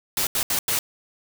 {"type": "noise bursts at uneven times", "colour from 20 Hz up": "white", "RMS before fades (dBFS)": -23, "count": 4, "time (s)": [[0.17, 0.27], [0.35, 0.43], [0.5, 0.59], [0.68, 0.79]], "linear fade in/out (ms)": 2, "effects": []}